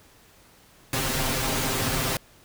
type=noise with comb filter; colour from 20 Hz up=pink; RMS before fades=-26 dBFS; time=0.93-2.17 s; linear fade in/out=2 ms; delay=7.6 ms; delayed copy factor=+0.85; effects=pink hiss -55 dBFS RMS until 2.44 s